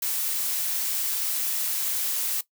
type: noise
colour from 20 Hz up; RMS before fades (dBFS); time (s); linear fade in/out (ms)
blue; -27; 0.02-2.41; 5
effects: noise-tail reverb RT60 0.1 s tail -17 dB re dry